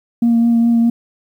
sine tone with vibrato, 233.1 Hz, A#3, in tune, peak -8 dBFS, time 0.22-0.9 s, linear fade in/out 5 ms, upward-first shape triangle, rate 4.8 Hz, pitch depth 18 cents each way, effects tanh soft clip ceiling -7 dBFS + 8-bit

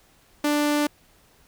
sawtooth tone, 294.7 Hz, D4, 6 cents sharp, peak -16 dBFS, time 0.44-0.87 s, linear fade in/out 5 ms, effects pink hiss -58 dBFS RMS until 1.47 s

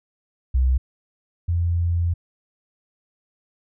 sine tone pair in turn, 64.2 / 85.7 Hz, C2 / F2, -32 / -32 cents, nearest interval perfect fourth, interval 500 cents, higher second, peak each -15 / -18 dBFS, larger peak first, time 0.54-0.78 / 1.48-2.14 s, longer second, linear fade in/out 10 ms, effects none

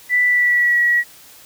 sine tone with pitch glide, 1977 to 1921.8 Hz, B6 to B6, +1 to -48 cents, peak -12 dBFS, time 0.09-1.04 s, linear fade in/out 50 ms, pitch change -49 cents, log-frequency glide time 0.25-0.8 s, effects white hiss -44 dBFS RMS until 1.45 s

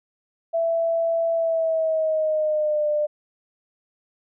sine tone with pitch glide, 664 to 598.4 Hz, E5 to D5, +12 to +32 cents, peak -19 dBFS, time 0.53-3.07 s, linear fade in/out 20 ms, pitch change -180 cents, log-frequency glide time 1.34-2.86 s, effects none

